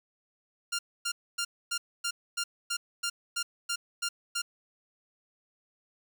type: tone bursts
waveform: 10% pulse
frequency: 1396.9 Hz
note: F6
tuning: in tune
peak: -21 dBFS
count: 12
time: 0.72-4.42 s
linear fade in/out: 10 ms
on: 70 ms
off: 260 ms
effects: none